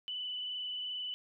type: tone with frequency modulation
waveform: sine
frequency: 2988 Hz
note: F#7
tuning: 16 cents sharp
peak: -36 dBFS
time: 0.08-1.14 s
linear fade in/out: 0 ms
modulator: 22.7 Hz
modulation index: 1.8
effects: none